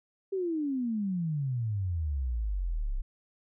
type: exponential sweep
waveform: sine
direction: down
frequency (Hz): 396.5 to 31.02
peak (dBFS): -28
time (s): 0.32-3.02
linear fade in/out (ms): 10
effects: none